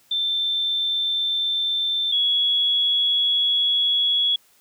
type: tone pair in turn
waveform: sine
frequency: 3556 / 3356 Hz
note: A7 / G#7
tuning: +18 / +17 cents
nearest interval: minor second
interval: 101 cents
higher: first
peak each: -20 / -17 dBFS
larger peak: second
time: 0.11-2.12 / 2.12-4.36 s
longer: second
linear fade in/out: 5 ms
effects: white hiss -58 dBFS RMS until 4.6 s + high-pass 60 Hz 12 dB/octave